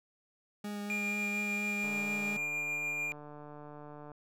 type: tone with vibrato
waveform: 40% pulse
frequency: 205.8 Hz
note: G#3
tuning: 16 cents flat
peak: -36 dBFS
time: 0.64-2.37 s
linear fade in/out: 5 ms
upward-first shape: sine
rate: 4.2 Hz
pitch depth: 10 cents each way
type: tone with tremolo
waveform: triangle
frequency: 2400 Hz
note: D7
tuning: 37 cents sharp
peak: -30 dBFS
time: 0.9-3.12 s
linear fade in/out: 0 ms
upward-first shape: triangle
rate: 6.7 Hz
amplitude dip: 25%
type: click train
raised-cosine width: 1 ms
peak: -35 dBFS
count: 338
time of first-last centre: 1.84-4.117 s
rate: 148 Hz
effects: none